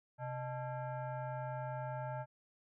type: tone with frequency modulation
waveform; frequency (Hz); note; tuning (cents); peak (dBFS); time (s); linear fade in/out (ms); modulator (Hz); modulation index
sine; 130; C3; -11; -38; 0.18-2.26; 50; 745; 1.2
effects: none